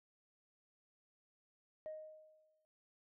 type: tone with exponential decay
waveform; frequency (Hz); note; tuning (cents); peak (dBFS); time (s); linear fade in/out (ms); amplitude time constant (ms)
sine; 622.3; D#5; 0; -40; 1.86-2.65; 0; 170
effects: noise-tail reverb RT60 0.6 s tail -18 dB re dry + tanh soft clip ceiling -40 dBFS